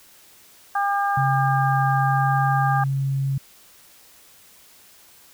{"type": "harmonic tone", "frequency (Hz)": 401.6, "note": "G4", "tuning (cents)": 42, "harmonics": [2, 3, 4], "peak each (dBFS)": [-21, -25, -27], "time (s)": [0.75, 2.84], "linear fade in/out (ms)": 5}
{"type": "tone with pitch glide", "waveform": "sine", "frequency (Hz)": [135.2, 136.3], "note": ["C#3", "C#3"], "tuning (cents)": [-43, -29], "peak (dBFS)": -20, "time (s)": [1.17, 3.38], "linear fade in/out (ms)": 5, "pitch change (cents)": 14, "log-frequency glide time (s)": [1.99, 2.4]}
{"effects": ["white hiss -51 dBFS RMS until 5.33 s"]}